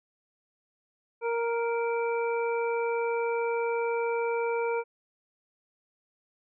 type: harmonic tone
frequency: 466.2 Hz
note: A#4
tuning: in tune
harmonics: 1 / 2 / 3 / 5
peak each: -27 / -33 / -39 / -38 dBFS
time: 1.21-4.84 s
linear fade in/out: 50 ms
effects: none